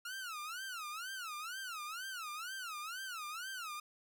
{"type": "tone with vibrato", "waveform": "sawtooth", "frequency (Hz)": 1372, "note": "F6", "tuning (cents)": -31, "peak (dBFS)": -38, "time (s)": [0.05, 3.8], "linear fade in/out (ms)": 5, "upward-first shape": "sine", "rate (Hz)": 2.1, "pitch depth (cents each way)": 240, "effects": []}